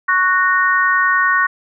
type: chord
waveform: sine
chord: F# major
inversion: second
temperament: just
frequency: 1110 / 1480 / 1850 Hz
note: C#6 / F#6 / A#6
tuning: +2 / 0 / -14 cents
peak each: -16 dBFS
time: 0.08-1.47 s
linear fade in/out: 10 ms
effects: none